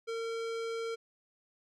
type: tone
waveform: square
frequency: 456.5 Hz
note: A#4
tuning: 36 cents flat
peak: -35 dBFS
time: 0.07-0.96 s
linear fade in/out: 20 ms
effects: low-pass 6000 Hz 12 dB/octave